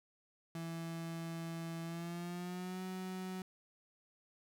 35% pulse tone with pitch glide, 165.7 to 185.99 Hz, E3 to F#3, +9 to +9 cents, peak -39 dBFS, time 0.55-3.42 s, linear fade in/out 2 ms, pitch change +200 cents, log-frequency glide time 1.83-2.82 s, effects none

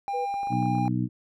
triangle tone with pitch glide, 800 to 804.6 Hz, G5 to G5, +35 to +45 cents, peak -25 dBFS, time 0.08-0.88 s, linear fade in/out 0 ms, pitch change +10 cents, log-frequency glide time 0.39-0.48 s
sine tone, 491.6 Hz, B4, 8 cents flat, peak -29 dBFS, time 0.13-0.26 s, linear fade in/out 20 ms
clicks, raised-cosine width 1 ms, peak -30 dBFS, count 9, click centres 0.341 / 0.432 / 0.472 / 0.527 / 0.627 / 0.658 / 0.752 / 0.784 / 0.855 s
harmonic tone, 61.74 Hz, B1, in tune, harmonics 2 / 3 / 4 / 5, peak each -27 / -29 / -30 / -31 dBFS, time 0.49-1.09 s, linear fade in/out 50 ms
effects none

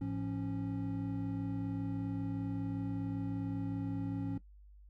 triangle tone cluster, 107.7 / 172.9 / 275.8 Hz, A2 / F3 / C#4, -37 / -17 / -9 cents, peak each -38 / -39 / -35 dBFS, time 0.01-4.38 s, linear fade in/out 5 ms, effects noise-tail reverb RT60 0.1 s tail -17 dB re dry + added 50 Hz sine -54 dBFS peak until 4.89 s

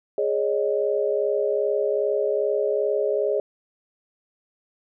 sine chord, Ab suspended fourth, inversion none, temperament equal with one note detuned, 415.3 / 554.4 / 616.9 Hz, Ab4 / Db5 / Eb5, 0 / 0 / -15 cents, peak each -23 / -25 / -26 dBFS, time 0.18-3.4 s, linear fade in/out 2 ms, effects none

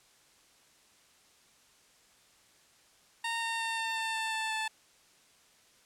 15% pulse tone with pitch steps, 921 / 914.6 / 908.3 / 902 / 895.8 / 889.6 / 883.5 / 877.4 Hz, A#5 / A#5 / A#5 / A5 / A5 / A5 / A5 / A5, -21 / -33 / -45 / +43 / +31 / +19 / +7 / -5 cents, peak -25 dBFS, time 3.24-4.68 s, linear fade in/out 5 ms, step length 180 ms, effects white hiss -63 dBFS RMS until 5.85 s + low-pass 9000 Hz 12 dB/octave

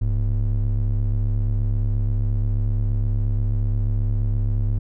triangle ring-modulated tone, 70.4 Hz, C#2, 27 cents sharp, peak -13 dBFS, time 0.01-4.79 s, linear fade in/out 10 ms, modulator 33.1 Hz, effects none

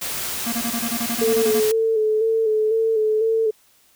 white noise, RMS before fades -27 dBFS, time 0.01-1.72 s, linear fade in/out 10 ms
square tone bursts, 233.1 Hz, A#3, in tune, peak -24 dBFS, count 13, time 0.46-1.605 s, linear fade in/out 10 ms, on 65 ms, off 25 ms
sine tone with vibrato, 440 Hz, A4, in tune, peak -16 dBFS, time 1.21-3.51 s, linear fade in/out 10 ms, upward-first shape square, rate 2 Hz, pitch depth 32 cents each way
effects white hiss -57 dBFS RMS until 3.95 s

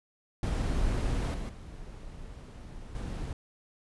brown noise with level steps, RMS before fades -29 / -35 / -44 / -36 dBFS, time 0.43-3.33 s, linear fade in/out 2 ms, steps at 1.34 / 1.49 / 2.95 s, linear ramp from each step 2 ms, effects resampled to 24000 Hz

